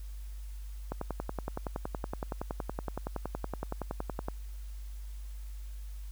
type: click train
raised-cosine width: 1 ms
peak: -20 dBFS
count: 37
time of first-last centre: 0.92-4.284 s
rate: 10.7 Hz
effects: added 50 Hz sine -39 dBFS peak until 6.11 s + white hiss -60 dBFS RMS until 6.11 s